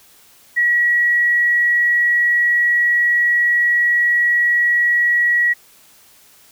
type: tone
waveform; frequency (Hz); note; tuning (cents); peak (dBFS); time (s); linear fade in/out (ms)
sine; 1920; B6; -49; -12; 0.56-5.54; 20
effects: white hiss -49 dBFS RMS until 6.51 s